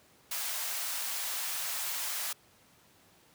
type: high-pass noise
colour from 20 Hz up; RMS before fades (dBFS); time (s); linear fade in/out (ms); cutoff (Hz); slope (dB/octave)
white; -35; 0.31-2.33; 5; 640; 24
effects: pink hiss -62 dBFS RMS until 3.34 s + high-pass 100 Hz 12 dB/octave